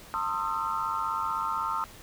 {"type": "tone cluster", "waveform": "sine", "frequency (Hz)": [905, 1053, 1249, 1345], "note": ["A5", "C6", "D#6", "E6"], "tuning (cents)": [48, 11, 6, 34], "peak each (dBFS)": [-33, -34, -32, -33], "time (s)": [0.14, 1.84], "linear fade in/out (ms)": 0, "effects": ["pink hiss -49 dBFS RMS until 2.02 s"]}